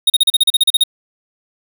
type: tone bursts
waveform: square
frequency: 3729 Hz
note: A#7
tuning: in tune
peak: -8 dBFS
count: 12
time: 0.07-0.837 s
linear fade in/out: 5 ms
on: 30 ms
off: 37 ms
effects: none